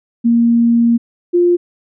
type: tone pair in turn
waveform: sine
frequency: 234 / 350.6 Hz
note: A#3 / F4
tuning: +7 / +7 cents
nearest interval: perfect fifth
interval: 700 cents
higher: second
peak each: -8 dBFS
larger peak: neither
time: 0.24-0.98 / 1.33-1.57 s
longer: first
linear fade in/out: 20 ms
effects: none